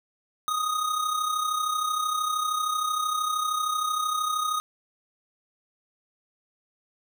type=tone with amplitude modulation; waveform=square; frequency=1244.5 Hz; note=D#6; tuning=in tune; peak=-23 dBFS; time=0.48-4.6 s; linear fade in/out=0 ms; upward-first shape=sine; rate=33 Hz; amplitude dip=55%; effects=none